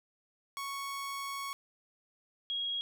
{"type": "tone pair in turn", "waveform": ["sawtooth", "sine"], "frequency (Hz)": [1108.7, 3292], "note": ["C#6", "G#7"], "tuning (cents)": [0, -16], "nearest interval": "octave + perfect fifth", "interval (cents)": 1884, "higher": "second", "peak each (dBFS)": [-33, -32], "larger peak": "second", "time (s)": [[0.57, 1.53], [2.5, 2.81]], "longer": "first", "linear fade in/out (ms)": 0, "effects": []}